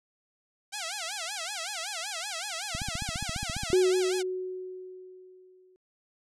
5% pulse tone with vibrato, 740 Hz, F#5, in tune, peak -21 dBFS, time 0.72-4.23 s, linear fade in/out 20 ms, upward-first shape sine, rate 5.3 Hz, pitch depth 240 cents each way
click train, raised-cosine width 5 ms, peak -23 dBFS, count 15, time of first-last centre 2.75-3.702 s, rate 14.7 Hz
sine tone with exponential decay, 370 Hz, F#4, in tune, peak -18 dBFS, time 3.73-5.76 s, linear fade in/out 0 ms, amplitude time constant 440 ms
effects low-pass 10000 Hz 12 dB/octave

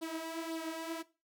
sawtooth tone with flanger, 325.8 Hz, E4, 20 cents flat, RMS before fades -40 dBFS, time 0.01-1.03 s, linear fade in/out 20 ms, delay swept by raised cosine 0.21 to 5.11 ms, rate 1.9 Hz, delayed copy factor +0.65, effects noise-tail reverb RT60 0.3 s tail -18 dB re dry

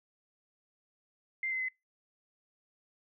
sine tone with pitch steps, 2091 / 2055 / 2038 Hz, C7 / C7 / C7, -2 / -32 / -46 cents, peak -31 dBFS, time 1.43-1.685 s, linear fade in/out 2 ms, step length 85 ms, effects noise-tail reverb RT60 0.2 s tail -24 dB re dry

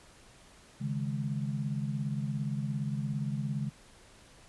sine chord, C# suspended second, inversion none, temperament just, 138.59 / 155.92 / 207.9 Hz, C#3 / D#3 / G#3, 0 / +4 / +2 cents, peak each -33 / -37 / -36 dBFS, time 0.8-3.7 s, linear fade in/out 20 ms, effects pink hiss -57 dBFS RMS until 4.48 s + resampled to 24000 Hz

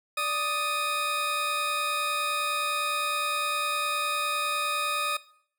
20% pulse tone pair together, 587.3 / 1244.4 Hz, D5 / D#6, 0 / 0 cents, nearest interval octave + minor second, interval 1300 cents, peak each -30 / -22 dBFS, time 0.17-5.17 s, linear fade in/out 5 ms, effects noise-tail reverb RT60 0.6 s tail -19 dB re dry

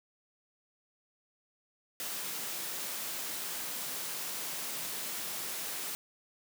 white high-pass noise, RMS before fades -38 dBFS, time 2-5.95 s, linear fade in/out 0 ms, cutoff 140 Hz, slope 24 dB/octave, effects none

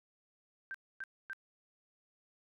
sine tone bursts, 1568 Hz, G6, in tune, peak -39 dBFS, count 3, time 0.71-1.332 s, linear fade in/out 0 ms, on 34 ms, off 260 ms, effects none

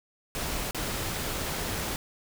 pink noise with dropouts, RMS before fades -32 dBFS, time 0.35-1.96 s, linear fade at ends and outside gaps 1 ms, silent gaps 0.71-0.746 s, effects none

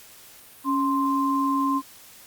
sine tone pair together, 277.5 / 1046.5 Hz, C#4 / C6, +2 / 0 cents, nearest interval octave + major seventh, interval 2298 cents, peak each -23 dBFS, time 0.64-1.82 s, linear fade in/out 50 ms, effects white hiss -48 dBFS RMS until 2.26 s + Opus 48 kbps

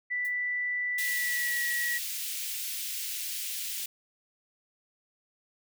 sine tone with pitch glide, 1975.5 to 1924.8 Hz, B6 to B6, 0 to -45 cents, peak -28 dBFS, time 0.1-1.99 s, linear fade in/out 20 ms, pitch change -45 cents, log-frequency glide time 0.98-1.63 s
violet noise with exponential decay, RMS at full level -41 dBFS, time 0.25-0.35 s, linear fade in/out 0 ms, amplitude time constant 20 ms
white high-pass noise, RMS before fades -35 dBFS, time 0.98-3.86 s, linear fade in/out 5 ms, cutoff 2200 Hz, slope 24 dB/octave
effects none

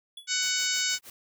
square tone with exponential decay, 3407 Hz, G#7, 44 cents sharp, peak -37 dBFS, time 0.17-0.31 s, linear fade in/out 5 ms, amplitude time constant 30 ms
harmonic tone, 745 Hz, F#5, 12 cents sharp, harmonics 2 / 3 / 4 / 5 / 6 / 7 / 8 / 9 / 10, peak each -34 / -34 / -34 / -34 / -34 / -34 / -34 / -34 / -34 dBFS, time 0.27-0.99 s, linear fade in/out 50 ms
white noise with tremolo, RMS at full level -44 dBFS, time 0.42-1.1 s, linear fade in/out 2 ms, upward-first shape sine, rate 6.3 Hz, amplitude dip 100%
effects none

